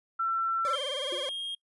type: tone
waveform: sine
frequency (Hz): 1345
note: E6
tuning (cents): +34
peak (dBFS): -26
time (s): 0.19-0.76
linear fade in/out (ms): 10
type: tone with vibrato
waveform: 40% pulse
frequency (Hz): 550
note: C#5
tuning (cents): -14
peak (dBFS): -33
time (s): 0.65-1.29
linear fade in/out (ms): 0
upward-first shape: sine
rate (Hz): 19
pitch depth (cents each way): 130
type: tone with pitch glide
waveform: triangle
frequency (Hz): 3167 to 3239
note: G7 to G#7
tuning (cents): +17 to -44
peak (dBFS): -31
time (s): 0.73-1.55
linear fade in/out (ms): 5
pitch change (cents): +39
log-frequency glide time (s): 0.86-1.07
type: tone with exponential decay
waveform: triangle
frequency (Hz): 356.4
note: F4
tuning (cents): +35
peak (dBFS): -31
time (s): 1.12-1.32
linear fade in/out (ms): 5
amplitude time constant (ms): 43
effects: noise-tail reverb RT60 0.1 s tail -24 dB re dry + resampled to 24000 Hz